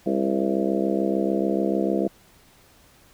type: harmonic tone with a mistuned harmonic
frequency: 66.8 Hz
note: C2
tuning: 36 cents sharp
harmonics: 3 / 4 / 5 / 6 / 7 / 8 / 9 / 10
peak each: -26 / -30 / -25 / -29 / -30 / -31 / -34 / -31 dBFS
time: 0.06-2.08 s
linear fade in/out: 5 ms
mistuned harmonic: 8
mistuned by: -39 cents
effects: pink hiss -55 dBFS RMS until 3.13 s